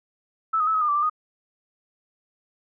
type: tone with pitch steps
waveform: sine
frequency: 1311 / 1245 / 1305 / 1271 / 1210 / 1165 / 1183 / 1240 Hz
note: E6 / D#6 / E6 / D#6 / D#6 / D6 / D6 / D#6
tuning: -10 / +1 / -18 / +36 / -49 / -14 / +12 / -6 cents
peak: -19 dBFS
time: 0.53-1.098 s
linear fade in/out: 10 ms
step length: 71 ms
effects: none